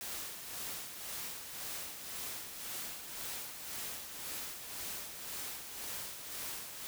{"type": "noise with tremolo", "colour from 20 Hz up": "white", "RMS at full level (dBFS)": -41, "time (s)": [0.01, 6.87], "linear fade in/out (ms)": 0, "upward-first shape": "sine", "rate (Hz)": 1.9, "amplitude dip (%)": 50, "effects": []}